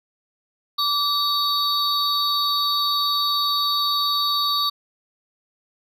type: tone cluster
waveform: triangle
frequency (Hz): 1165 / 3786 / 4507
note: D6 / A#7 / C#8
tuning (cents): -14 / +26 / +28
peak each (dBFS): -22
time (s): 0.78-4.7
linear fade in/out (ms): 10
effects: none